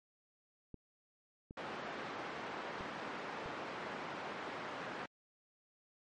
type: clicks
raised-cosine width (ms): 3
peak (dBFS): -35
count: 4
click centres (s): 0.743 / 1.509 / 2.809 / 3.46
type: band-pass noise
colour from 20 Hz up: white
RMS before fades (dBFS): -44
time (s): 1.57-5.06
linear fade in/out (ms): 5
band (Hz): 180 to 1400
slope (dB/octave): 12
effects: low-pass 6000 Hz 12 dB/octave + MP3 48 kbps